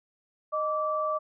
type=tone pair together; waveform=sine; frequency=619.1 / 1162 Hz; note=D#5 / D6; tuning=-9 / -19 cents; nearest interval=major seventh; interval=1090 cents; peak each=-29 / -28 dBFS; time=0.52-1.19 s; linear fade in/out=20 ms; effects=none